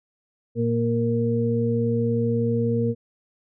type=harmonic tone; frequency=116.54 Hz; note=A#2; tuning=in tune; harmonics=1 / 2 / 4; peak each=-24 / -24 / -24 dBFS; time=0.55-2.95 s; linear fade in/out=50 ms; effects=none